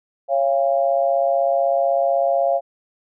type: tone cluster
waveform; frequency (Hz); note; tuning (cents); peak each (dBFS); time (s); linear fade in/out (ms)
sine; 552 / 688 / 808; C#5 / F5 / G#5; -7 / -26 / -48; -19 / -18 / -27; 0.28-2.61; 50
effects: none